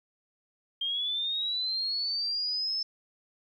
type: linear sweep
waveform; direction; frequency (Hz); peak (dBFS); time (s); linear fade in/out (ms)
sine; up; 3182 to 5280; -28; 0.81-2.83; 5
effects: 11-bit